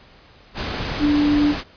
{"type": "tone in noise", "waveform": "sine", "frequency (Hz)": 293.7, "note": "D4", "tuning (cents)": 0, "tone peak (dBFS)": -14, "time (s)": [0.99, 1.55], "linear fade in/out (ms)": 50, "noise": "pink", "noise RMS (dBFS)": -26, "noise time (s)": [0.54, 1.64], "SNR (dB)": 9, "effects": ["pink hiss -49 dBFS RMS until 1.76 s", "resampled to 11025 Hz"]}